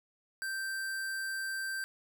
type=tone; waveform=square; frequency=1565 Hz; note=G6; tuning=3 cents flat; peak=-35 dBFS; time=0.42-1.84 s; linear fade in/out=0 ms; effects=none